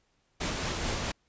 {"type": "noise with tremolo", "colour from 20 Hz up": "pink", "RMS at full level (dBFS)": -31, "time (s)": [0.4, 1.12], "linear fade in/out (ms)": 10, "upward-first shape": "sine", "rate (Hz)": 4.6, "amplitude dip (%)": 25, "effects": ["pink hiss -72 dBFS RMS until 1.28 s", "resampled to 16000 Hz"]}